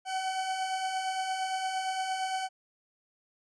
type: beating tone pair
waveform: 40% pulse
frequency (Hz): 749 / 757.7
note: F#5 / F#5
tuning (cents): +21 / +41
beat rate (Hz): 8.7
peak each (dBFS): -39 / -30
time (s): 0.05-2.49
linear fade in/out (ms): 50
effects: resampled to 22050 Hz